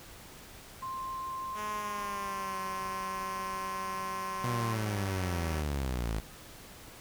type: tone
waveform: sine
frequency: 1051 Hz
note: C6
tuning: 7 cents sharp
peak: -35 dBFS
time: 0.82-4.74 s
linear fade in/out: 10 ms
type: tone with pitch glide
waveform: 5% pulse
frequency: 210.9 to 190.07 Hz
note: G#3 to F#3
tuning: +27 to +47 cents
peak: -28 dBFS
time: 1.54-5.64 s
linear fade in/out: 50 ms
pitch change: -180 cents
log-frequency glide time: 1.71-2.57 s
type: linear sweep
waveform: sawtooth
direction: down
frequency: 123.47 to 51.91 Hz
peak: -27 dBFS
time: 4.44-6.2 s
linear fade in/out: 0 ms
effects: pink hiss -50 dBFS RMS until 7 s